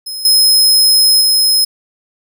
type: tone with level steps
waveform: sawtooth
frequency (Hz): 5130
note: E8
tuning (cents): -48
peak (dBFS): -19 / -4 / -6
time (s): 0.06-1.65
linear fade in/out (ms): 10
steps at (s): 0.25 / 1.21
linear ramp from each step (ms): 2
effects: none